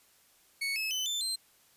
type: tone with pitch steps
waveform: 30% pulse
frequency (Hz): 2217 / 2591 / 3029 / 3540 / 4137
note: C#7 / E7 / F#7 / A7 / C8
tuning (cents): 0 / -30 / +40 / +10 / -20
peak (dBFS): -28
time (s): 0.61-1.36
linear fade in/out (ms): 10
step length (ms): 150
effects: white hiss -64 dBFS RMS until 1.76 s + resampled to 32000 Hz